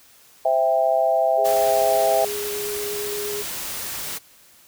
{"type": "chord", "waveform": "sine", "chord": "C major", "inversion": "none", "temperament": "equal with one note detuned", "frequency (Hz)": [523.3, 659.3, 793.1], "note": ["C5", "E5", "G5"], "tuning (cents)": [0, 0, 20], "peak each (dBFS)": [-24, -18, -22], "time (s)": [0.45, 2.25], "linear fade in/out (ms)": 5}
{"type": "tone with vibrato", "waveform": "sine", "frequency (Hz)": 413.1, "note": "G#4", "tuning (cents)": -9, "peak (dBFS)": -27, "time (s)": [1.37, 3.43], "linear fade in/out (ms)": 20, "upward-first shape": "sine", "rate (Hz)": 8.5, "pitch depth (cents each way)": 9}
{"type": "noise", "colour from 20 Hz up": "white", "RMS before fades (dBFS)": -30, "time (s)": [1.44, 4.19], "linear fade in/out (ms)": 20}
{"effects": ["white hiss -52 dBFS RMS until 4.67 s"]}